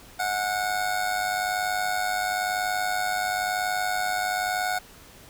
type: tone with amplitude modulation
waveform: 25% pulse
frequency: 732 Hz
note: F#5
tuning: 19 cents flat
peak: -18 dBFS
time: 0.19-4.79 s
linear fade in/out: 10 ms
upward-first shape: sine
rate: 101 Hz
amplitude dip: 60%
effects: pink hiss -49 dBFS RMS until 5.29 s